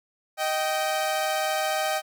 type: tone pair together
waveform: sawtooth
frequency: 624 / 776.4 Hz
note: D#5 / G5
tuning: +5 / -17 cents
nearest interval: major third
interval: 378 cents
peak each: -23 / -23 dBFS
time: 0.37-2.02 s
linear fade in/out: 50 ms
effects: none